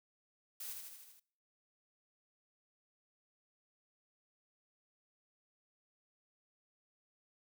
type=noise with echo; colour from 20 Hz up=blue; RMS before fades=-45 dBFS; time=0.6-0.73 s; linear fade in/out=5 ms; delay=78 ms; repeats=6; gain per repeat=-3 dB; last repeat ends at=1.198 s; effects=noise-tail reverb RT60 0.6 s tail -24 dB re dry